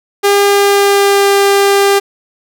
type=tone with pitch glide; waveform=sawtooth; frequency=402.9 to 398.5 Hz; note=G4 to G4; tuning=+48 to +28 cents; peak=-3 dBFS; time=0.23-2 s; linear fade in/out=20 ms; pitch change=-20 cents; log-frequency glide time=0.45-1.33 s; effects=none